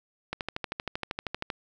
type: click train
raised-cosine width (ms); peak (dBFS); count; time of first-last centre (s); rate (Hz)
0.3; -15; 16; 0.33-1.502; 12.8
effects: none